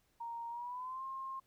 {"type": "tone with pitch glide", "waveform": "sine", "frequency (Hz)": [932.3, 1064.8], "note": ["A#5", "C6"], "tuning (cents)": [0, 30], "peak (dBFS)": -40, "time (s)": [0.2, 1.4], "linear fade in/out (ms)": 10, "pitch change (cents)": 230, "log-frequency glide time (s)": [0.49, 1.04], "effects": ["pink hiss -75 dBFS RMS until 1.46 s"]}